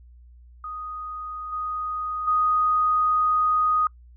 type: tone with level steps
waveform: sine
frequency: 1244.5 Hz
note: D#6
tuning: in tune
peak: -31 / -26 / -18 dBFS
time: 0.64-3.87 s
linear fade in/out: 2 ms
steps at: 1.52 / 2.27 s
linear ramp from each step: 10 ms
effects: noise-tail reverb RT60 0.1 s tail -26 dB re dry + added 60 Hz sine -46 dBFS peak until 4.16 s